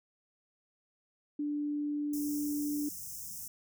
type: tone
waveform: sine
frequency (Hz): 293.7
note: D4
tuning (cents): 0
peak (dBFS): -31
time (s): 1.39-2.89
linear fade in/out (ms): 5
type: band-stop noise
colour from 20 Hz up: white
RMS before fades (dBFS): -43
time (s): 2.13-3.48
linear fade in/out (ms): 5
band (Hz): 220 to 5300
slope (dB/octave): 96
effects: none